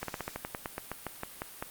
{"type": "slowing click train", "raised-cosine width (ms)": 0.5, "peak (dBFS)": -19, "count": 15, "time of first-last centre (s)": [0.03, 1.625], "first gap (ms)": 53, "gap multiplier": 1.11, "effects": ["white hiss -48 dBFS RMS until 1.7 s", "Opus 48 kbps"]}